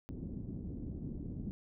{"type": "low-pass noise", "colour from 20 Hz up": "white", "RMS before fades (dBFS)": -42, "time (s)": [0.09, 1.51], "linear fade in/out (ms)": 0, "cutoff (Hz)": 270, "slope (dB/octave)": 24, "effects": []}